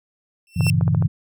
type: tone with exponential growth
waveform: sawtooth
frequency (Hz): 2694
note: E7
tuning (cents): +37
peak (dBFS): -15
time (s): 0.47-0.7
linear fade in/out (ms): 1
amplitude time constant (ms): 49
type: chord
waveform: sine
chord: G diminished seventh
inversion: none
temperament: equal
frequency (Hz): 98 / 116.54 / 138.59 / 164.81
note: G2 / Bb2 / Db3 / Fb3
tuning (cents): 0 / 0 / 0 / 0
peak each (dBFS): -21 / -22 / -21 / -20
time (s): 0.56-1.08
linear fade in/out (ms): 10
type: clicks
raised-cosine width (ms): 1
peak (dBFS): -16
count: 6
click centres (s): 0.608 / 0.667 / 0.811 / 0.879 / 0.948 / 1.024
effects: none